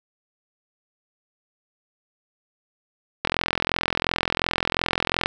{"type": "click train", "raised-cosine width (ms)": 0.3, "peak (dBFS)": -4, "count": 87, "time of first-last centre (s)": [3.25, 5.259], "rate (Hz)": 42.8, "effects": []}